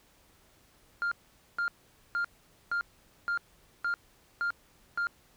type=tone bursts; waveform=sine; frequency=1400 Hz; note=F6; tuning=4 cents sharp; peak=-25 dBFS; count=8; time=1.02-5.07 s; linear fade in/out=0 ms; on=95 ms; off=470 ms; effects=tanh soft clip ceiling -26 dBFS + pink hiss -63 dBFS RMS until 5.36 s